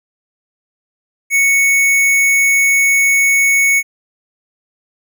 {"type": "tone", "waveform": "square", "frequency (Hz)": 2217, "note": "C#7", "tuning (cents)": 0, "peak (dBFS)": -10, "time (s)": [1.3, 3.83], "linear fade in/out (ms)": 50, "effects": []}